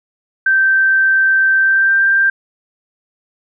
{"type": "tone with pitch glide", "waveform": "sine", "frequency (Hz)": [1558, 1580.7], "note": ["G6", "G6"], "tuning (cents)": [-11, 14], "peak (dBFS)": -9, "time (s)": [0.46, 2.3], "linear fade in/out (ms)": 5, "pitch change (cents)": 25, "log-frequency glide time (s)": [1.57, 2.06], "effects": []}